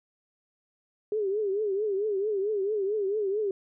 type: tone with vibrato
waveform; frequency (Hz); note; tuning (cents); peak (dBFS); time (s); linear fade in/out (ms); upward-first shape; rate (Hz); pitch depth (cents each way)
sine; 407.8; G#4; -32; -25; 1.12-3.51; 2; triangle; 4.5; 140
effects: none